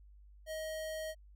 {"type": "tone", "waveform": "square", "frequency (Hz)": 630, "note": "D#5", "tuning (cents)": 21, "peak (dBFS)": -39, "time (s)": [0.46, 1.15], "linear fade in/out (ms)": 50, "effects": ["added 50 Hz sine -55 dBFS peak until 1.35 s"]}